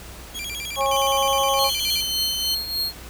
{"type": "tone with vibrato", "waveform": "sawtooth", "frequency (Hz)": 2794, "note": "F7", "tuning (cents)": 0, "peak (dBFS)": -26, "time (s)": [0.34, 2.02], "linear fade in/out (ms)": 20, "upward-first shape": "square", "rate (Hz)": 9.6, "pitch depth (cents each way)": 290}
{"type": "harmonic tone", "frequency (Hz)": 273, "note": "C#4", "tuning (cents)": -26, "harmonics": [2, 3, 4], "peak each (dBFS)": [-23, -23, -23], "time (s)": [0.76, 1.71], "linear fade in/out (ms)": 50}
{"type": "tone", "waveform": "sawtooth", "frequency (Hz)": 3056, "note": "G7", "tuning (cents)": -45, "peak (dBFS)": -22, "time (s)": [0.91, 2.55], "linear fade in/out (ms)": 5}
{"type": "tone with tremolo", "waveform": "45% pulse", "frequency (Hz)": 4255, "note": "C8", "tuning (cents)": 28, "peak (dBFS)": -20, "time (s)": [1.56, 2.93], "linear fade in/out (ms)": 50, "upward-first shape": "triangle", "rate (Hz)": 3.4, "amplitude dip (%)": 70}
{"effects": ["added 60 Hz sine -41 dBFS peak until 3.09 s", "pink hiss -41 dBFS RMS until 3.09 s"]}